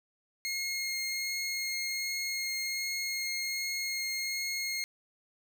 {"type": "tone with vibrato", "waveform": "20% pulse", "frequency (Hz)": 2147, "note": "C7", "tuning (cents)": 44, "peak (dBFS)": -27, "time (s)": [0.45, 4.84], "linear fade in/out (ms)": 0, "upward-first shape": "sine", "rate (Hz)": 1.3, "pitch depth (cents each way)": 8, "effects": []}